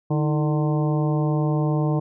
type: harmonic tone with a mistuned harmonic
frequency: 150 Hz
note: D3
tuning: 37 cents sharp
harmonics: 1 / 2 / 3 / 4 / 5 / 6 / 7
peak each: -20 / -26 / -30 / -32 / -34 / -36 / -37 dBFS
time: 0.1-2 s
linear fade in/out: 10 ms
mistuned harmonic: 2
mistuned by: +98 cents
effects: none